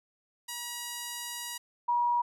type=tone pair in turn; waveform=5% pulse / sine; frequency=960 / 960 Hz; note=B5 / B5; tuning=-49 / -49 cents; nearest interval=unison; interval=0 cents; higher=neither; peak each=-24 dBFS; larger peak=neither; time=0.48-1.58 / 1.88-2.22 s; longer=first; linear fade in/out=10 ms; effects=none